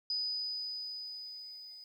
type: tone with level ramp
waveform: sine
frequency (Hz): 4978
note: D#8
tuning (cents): 0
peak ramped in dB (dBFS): -31 to -48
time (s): 0.1-1.84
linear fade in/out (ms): 2
effects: 11-bit